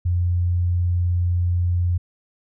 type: tone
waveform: sine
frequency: 88.1 Hz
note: F2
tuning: 16 cents sharp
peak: -17 dBFS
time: 0.05-1.98 s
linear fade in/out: 10 ms
effects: none